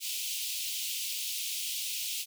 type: high-pass noise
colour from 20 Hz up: pink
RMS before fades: -35 dBFS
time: 0-2.26 s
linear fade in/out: 50 ms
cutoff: 2600 Hz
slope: 48 dB/octave
effects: none